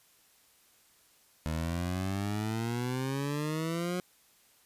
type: exponential sweep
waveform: 20% pulse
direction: up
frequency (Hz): 77.78 to 182.1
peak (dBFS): -26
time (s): 1.46-4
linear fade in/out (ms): 0
effects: white hiss -64 dBFS RMS until 4.65 s + resampled to 32000 Hz